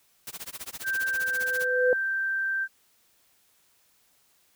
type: noise with tremolo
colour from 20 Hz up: white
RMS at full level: -36 dBFS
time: 0.27-1.65 s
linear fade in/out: 0 ms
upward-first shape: sine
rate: 15 Hz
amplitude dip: 100%
type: tone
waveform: sine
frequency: 1567 Hz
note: G6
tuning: 1 cent flat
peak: -25 dBFS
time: 0.83-2.68 s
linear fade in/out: 50 ms
type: tone with exponential growth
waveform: sine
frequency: 501 Hz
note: B4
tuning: 25 cents sharp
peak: -17 dBFS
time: 1.01-1.93 s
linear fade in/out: 1 ms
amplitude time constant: 200 ms
effects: white hiss -65 dBFS RMS until 4.55 s